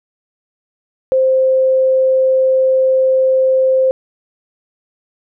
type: tone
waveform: sine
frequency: 523.3 Hz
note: C5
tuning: in tune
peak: -9 dBFS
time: 1.12-3.91 s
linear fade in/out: 0 ms
effects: none